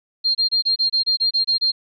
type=tone bursts; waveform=sine; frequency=4202 Hz; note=C8; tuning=7 cents sharp; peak=-15 dBFS; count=11; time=0.24-1.72 s; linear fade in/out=20 ms; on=110 ms; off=27 ms; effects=none